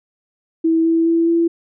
sine tone with pitch steps, 326 / 329.2 / 332.5 / 335.7 Hz, E4 / E4 / E4 / E4, -19 / -2 / +15 / +32 cents, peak -12 dBFS, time 0.64-1.48 s, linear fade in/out 10 ms, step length 210 ms, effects none

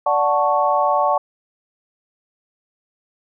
sine chord, D major seventh, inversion none, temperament equal with one note detuned, 584.3 / 740 / 880 / 1108.7 Hz, D5 / F#5 / A5 / C#6, -9 / 0 / 0 / 0 cents, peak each -20 dBFS, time 0.06-1.18 s, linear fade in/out 5 ms, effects none

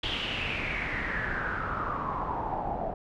pink noise with low-pass filter sweep, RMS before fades -32 dBFS, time 0.03-2.94 s, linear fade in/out 5 ms, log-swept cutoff 3300 to 690 Hz, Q 6.5, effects none

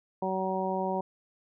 harmonic tone, 188.8 Hz, F#3, 35 cents sharp, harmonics 1 / 2 / 3 / 4 / 5, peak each -34 / -34 / -34 / -34 / -34 dBFS, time 0.22-1.01 s, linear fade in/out 5 ms, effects none

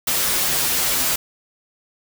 white noise with comb filter, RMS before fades -20 dBFS, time 0.07-1.16 s, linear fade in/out 5 ms, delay 9.8 ms, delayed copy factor -0.8, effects none

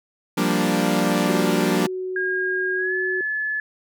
sawtooth chord, G minor seventh, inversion third, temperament equal, 174.61 / 196 / 233.1 / 293.7 Hz, F3 / G3 / Bb3 / D4, 0 / 0 / 0 / 0 cents, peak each -20 dBFS, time 0.37-1.87 s, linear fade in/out 10 ms
sine tone, 371.3 Hz, F#4, 6 cents sharp, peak -25 dBFS, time 1.27-3.21 s, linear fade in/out 2 ms
sine tone with pitch glide, 1625 to 1721.6 Hz, G#6 to A6, -38 to -38 cents, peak -22 dBFS, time 2.16-3.6 s, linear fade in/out 2 ms, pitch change +100 cents, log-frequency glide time 2.75-2.94 s
effects none

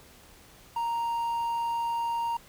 triangle tone with quantisation, 932 Hz, A#5, 1 cent flat, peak -25 dBFS, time 0.76-2.37 s, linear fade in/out 5 ms, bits 9, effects pink hiss -54 dBFS RMS until 2.48 s

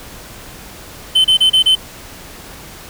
triangle tone bursts, 3065 Hz, G7, 40 cents flat, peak -6 dBFS, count 5, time 1.15-1.754 s, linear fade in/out 10 ms, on 96 ms, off 31 ms, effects pink hiss -35 dBFS RMS until 2.89 s

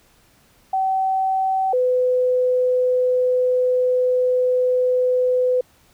sine tone pair in turn, 764 / 503.1 Hz, G5 / B4, -45 / +32 cents, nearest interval perfect fifth, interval 723 cents, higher first, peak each -17 / -15 dBFS, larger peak second, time 0.73-1.73 / 1.73-5.61 s, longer second, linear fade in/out 5 ms, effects pink hiss -56 dBFS RMS until 5.93 s

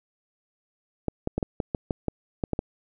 clicks, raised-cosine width 2 ms, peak -12 dBFS, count 11, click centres 1.083 / 1.274 / 1.38 / 1.428 / 1.602 / 1.748 / 1.908 / 2.083 / 2.438 / 2.533 / 2.591 s, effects none

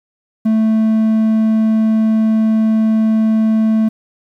triangle tone, 220 Hz, A3, in tune, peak -8 dBFS, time 0.45-3.89 s, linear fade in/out 10 ms, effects 8-bit

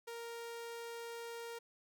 sawtooth tone, 466.2 Hz, A#4, in tune, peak -40 dBFS, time 0.07-1.59 s, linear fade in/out 10 ms, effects none

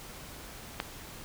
click, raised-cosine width 0.3 ms, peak -14 dBFS, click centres 0.801 s, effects pink hiss -46 dBFS RMS until 1.24 s

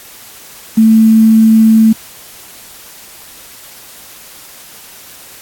sine tone with quantisation, 221.7 Hz, A3, 13 cents sharp, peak -3 dBFS, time 0.77-1.93 s, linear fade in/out 10 ms, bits 5, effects white hiss -35 dBFS RMS until 5.41 s + AAC 64 kbps

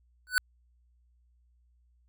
square tone with exponential growth, 1493 Hz, F#6, 15 cents sharp, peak -18 dBFS, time 0.27-0.38 s, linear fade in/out 0 ms, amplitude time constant 23 ms, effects added 60 Hz sine -63 dBFS peak until 2.08 s

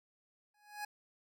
25% pulse tone with exponential growth, 833 Hz, G#5, 5 cents sharp, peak -33 dBFS, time 0.54-0.85 s, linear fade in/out 5 ms, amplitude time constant 67 ms, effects none

